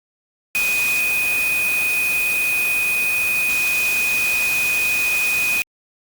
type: tone in noise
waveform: sine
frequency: 2489 Hz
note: D#7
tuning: in tune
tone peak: -17 dBFS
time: 0.55-5.62 s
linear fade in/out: 0 ms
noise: white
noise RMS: -26 dBFS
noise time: 0.55-5.62 s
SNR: +6 dB
effects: Opus 48 kbps